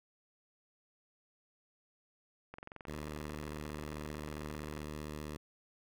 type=click train; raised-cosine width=0.5 ms; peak=-31 dBFS; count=52; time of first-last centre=2.54-4.817 s; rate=22.4 Hz
type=tone; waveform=10% pulse; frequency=75.5 Hz; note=D2; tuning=48 cents sharp; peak=-33 dBFS; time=2.87-5.37 s; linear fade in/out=5 ms
effects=none